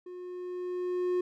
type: tone with level ramp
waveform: triangle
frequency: 360 Hz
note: F#4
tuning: 47 cents flat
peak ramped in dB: -39 to -23 dBFS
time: 0.06-1.21 s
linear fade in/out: 5 ms
effects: none